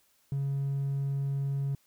triangle tone, 138.59 Hz, C#3, in tune, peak -25 dBFS, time 0.32-1.75 s, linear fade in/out 2 ms, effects tanh soft clip ceiling -23 dBFS + white hiss -68 dBFS RMS until 1.86 s

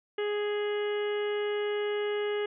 harmonic tone, 415.3 Hz, G#4, in tune, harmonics 1 / 2 / 3 / 4 / 5 / 6 / 7 / 8, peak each -28 / -43 / -44 / -42 / -42 / -53 / -43 / -53 dBFS, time 0.18-2.46 s, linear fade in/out 5 ms, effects none

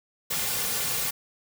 white noise with comb filter, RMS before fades -28 dBFS, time 0.3-1.11 s, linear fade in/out 10 ms, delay 3.1 ms, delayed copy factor -0.65, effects none

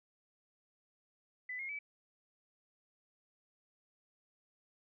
sine tone with pitch steps, 2000 / 2144 / 2297 Hz, B6 / C7 / D7, +21 / +42 / -39 cents, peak -39 dBFS, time 1.49-1.79 s, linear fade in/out 5 ms, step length 100 ms, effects none

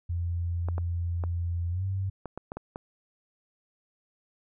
sine tone with pitch glide, 86 to 95.98 Hz, F2 to G2, -26 to -36 cents, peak -27 dBFS, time 0.09-2.1 s, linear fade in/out 10 ms, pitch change +190 cents, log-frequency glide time 1.7-1.84 s
clicks, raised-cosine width 1 ms, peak -22 dBFS, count 8, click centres 0.686 / 0.781 / 1.238 / 2.257 / 2.376 / 2.519 / 2.57 / 2.759 s
effects none

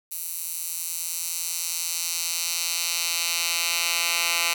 10% pulse tone with high-pass filter sweep, 169.6 Hz, E3, 50 cents sharp, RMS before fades -27 dBFS, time 0.11-4.54 s, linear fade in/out 10 ms, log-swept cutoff 11000 to 2200 Hz, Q 0.88, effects none

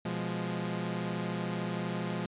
sawtooth chord, F diminished, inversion second, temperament equal, 123.47 / 174.61 / 207.7 Hz, Cb3 / F3 / Ab3, 0 / 0 / 0 cents, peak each -35 / -31 / -33 dBFS, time 0.05-2.26 s, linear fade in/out 5 ms, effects resampled to 8000 Hz

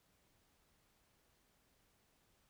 silence, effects pink hiss -75 dBFS RMS until 2.49 s

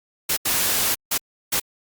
white noise bursts at uneven times, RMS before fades -21 dBFS, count 4, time 0.29-0.37 / 0.45-0.95 / 1.11-1.18 / 1.52-1.6 s, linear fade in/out 10 ms, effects Opus 48 kbps

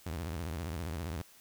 sawtooth tone with vibrato, 82.41 Hz, E2, in tune, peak -32 dBFS, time 0.06-1.22 s, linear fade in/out 5 ms, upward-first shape sine, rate 15 Hz, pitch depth 220 cents each way, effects white hiss -59 dBFS RMS until 1.4 s

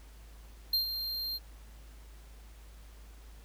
square tone with ADSR envelope, 4186 Hz, C8, in tune, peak -25 dBFS, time 0.73-1.39 s, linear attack 5 ms, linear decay 120 ms, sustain -9 dB, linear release 33 ms, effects added 53 Hz sine -49 dBFS peak until 3.44 s + pink hiss -60 dBFS RMS until 3.44 s

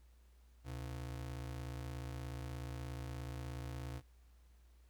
square ring-modulated tone, 99 Hz, G2, 18 cents sharp, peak -40 dBFS, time 0.64-4.02 s, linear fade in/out 50 ms, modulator 28.4 Hz, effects added 60 Hz sine -61 dBFS peak until 4.89 s + pink hiss -75 dBFS RMS until 4.89 s

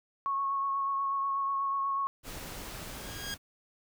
sine tone with vibrato, 1100 Hz, C#6, 14 cents flat, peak -28 dBFS, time 0.26-2.07 s, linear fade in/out 0 ms, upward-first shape triangle, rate 8.2 Hz, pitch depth 20 cents each way
pink noise, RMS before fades -42 dBFS, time 2.23-3.38 s, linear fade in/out 50 ms
15% pulse tone with exponential growth, 1631 Hz, G#6, 32 cents flat, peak -27 dBFS, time 2.69-3.34 s, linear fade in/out 0 ms, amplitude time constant 140 ms
effects none

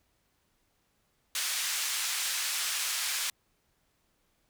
white band-pass noise, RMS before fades -32 dBFS, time 1.35-3.3 s, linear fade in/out 2 ms, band 1400 to 8500 Hz, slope 12 dB/octave, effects pink hiss -73 dBFS RMS until 4.49 s

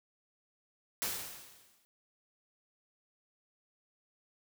white noise with exponential decay, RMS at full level -33 dBFS, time 1.02-1.85 s, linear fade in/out 0 ms, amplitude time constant 180 ms, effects none

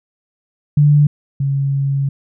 sine tone pair in turn, 146.83 / 138.35 Hz, D3 / C#3, 0 / -3 cents, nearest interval minor second, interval 103 cents, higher first, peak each -7 / -14 dBFS, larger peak first, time 0.77-1.07 / 1.4-2.09 s, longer second, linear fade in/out 5 ms, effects none

